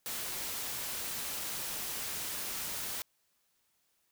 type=noise; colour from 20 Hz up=white; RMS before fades=-38 dBFS; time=0.06-3.02 s; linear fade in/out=0 ms; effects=white hiss -75 dBFS RMS until 4.11 s